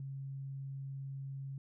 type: tone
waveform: sine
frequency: 136.3 Hz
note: C#3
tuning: 29 cents flat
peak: -40 dBFS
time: 0-1.58 s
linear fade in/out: 2 ms
effects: none